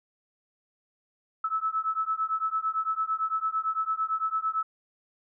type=beating tone pair; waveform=sine; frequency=1300 / 1308.9 Hz; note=E6 / E6; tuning=-24 / -13 cents; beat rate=8.9 Hz; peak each=-29 dBFS; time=1.44-4.63 s; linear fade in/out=5 ms; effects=none